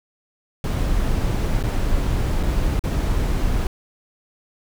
brown noise with dropouts, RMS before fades -20 dBFS, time 0.64-3.67 s, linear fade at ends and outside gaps 1 ms, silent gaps 1.627-1.637 / 2.43-2.434 / 2.794-2.838 s, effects none

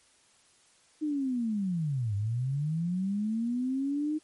sine linear two-way sweep, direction down then up, 311.1 to 98 to 311.1 Hz, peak -27 dBFS, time 1.01-4.19 s, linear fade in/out 20 ms, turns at 2.15 s, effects white hiss -63 dBFS RMS until 4.23 s + MP3 48 kbps

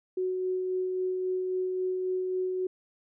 sine tone with tremolo, 370.1 Hz, F#4, in tune, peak -26 dBFS, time 0.17-2.67 s, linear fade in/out 5 ms, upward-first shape sine, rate 3.7 Hz, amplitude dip 25%, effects none

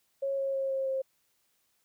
sine tone with pitch steps, 548 / 543.9 / 539.8 / 535.8 / 531.8 Hz, C#5 / C#5 / C#5 / C5 / C5, -20 / -33 / -46 / +41 / +28 cents, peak -28 dBFS, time 0.22-1.02 s, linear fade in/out 10 ms, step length 160 ms, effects white hiss -73 dBFS RMS until 1.84 s

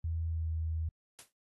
sine tone with pitch glide, 82 to 80.5 Hz, E2 to E2, -9 to -41 cents, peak -31 dBFS, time 0.04-0.89 s, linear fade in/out 5 ms, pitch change -32 cents, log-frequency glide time 0.27-0.49 s
white noise with exponential decay, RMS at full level -45 dBFS, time 1.19-1.32 s, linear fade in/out 0 ms, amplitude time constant 27 ms
effects AAC 32 kbps

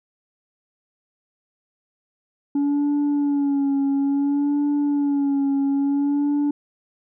sine tone with vibrato, 283.3 Hz, C#4, 38 cents sharp, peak -15 dBFS, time 2.55-6.51 s, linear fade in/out 5 ms, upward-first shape sine, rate 0.58 Hz, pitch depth 41 cents each way, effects tanh soft clip ceiling -17 dBFS

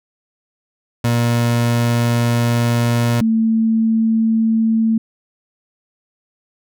30% pulse / sine tone pair in turn, 118.5 / 223.7 Hz, A#2 / A3, +29 / +29 cents, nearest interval major seventh, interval 1100 cents, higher second, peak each -11 / -12 dBFS, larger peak first, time 1.04-3.21 / 3.21-4.98 s, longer first, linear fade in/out 5 ms, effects none

